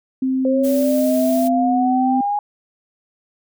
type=tone with pitch glide; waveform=sine; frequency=261.6 to 256.7 Hz; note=C4 to C4; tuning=0 to -33 cents; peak=-16 dBFS; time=0.22-2.21 s; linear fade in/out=5 ms; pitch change=-33 cents; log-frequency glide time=0.96-1.19 s
type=linear sweep; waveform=sine; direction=up; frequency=521 to 830.6 Hz; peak=-17 dBFS; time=0.45-2.39 s; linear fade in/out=2 ms
type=noise; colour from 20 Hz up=blue; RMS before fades=-32 dBFS; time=0.63-1.49 s; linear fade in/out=20 ms
effects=none